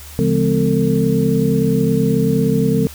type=tone cluster; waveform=sine; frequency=140.1 / 170.9 / 207.3 / 255.4 / 449.2 Hz; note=C#3 / F3 / G#3 / C4 / A4; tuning=+19 / -37 / -3 / -42 / +36 cents; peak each=-19 dBFS; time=0.19-2.87 s; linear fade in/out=0 ms; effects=added 74 Hz sine -36 dBFS peak until 2.94 s + white hiss -38 dBFS RMS until 2.94 s